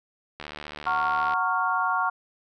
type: click train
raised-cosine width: 0.3 ms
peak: -20 dBFS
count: 71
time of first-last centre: 0.4-1.336 s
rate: 74.8 Hz
type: chord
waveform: sine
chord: Gb major seventh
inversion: none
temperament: equal with one note detuned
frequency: 740 / 919.5 / 1108.7 / 1396.9 Hz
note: Gb5 / Bb5 / Db6 / F6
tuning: 0 / -24 / 0 / 0 cents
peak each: -29 / -29 / -26 / -27 dBFS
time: 0.86-2.1 s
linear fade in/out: 10 ms
effects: none